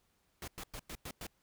pink noise bursts, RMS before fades -44 dBFS, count 6, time 0.42-1.268 s, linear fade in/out 2 ms, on 58 ms, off 100 ms, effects pink hiss -75 dBFS RMS until 1.42 s

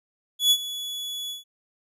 40% pulse tone with ADSR envelope, 3400 Hz, G#7, 40 cents sharp, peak -13 dBFS, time 0.39-1.44 s, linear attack 120 ms, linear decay 60 ms, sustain -16 dB, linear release 140 ms, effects none

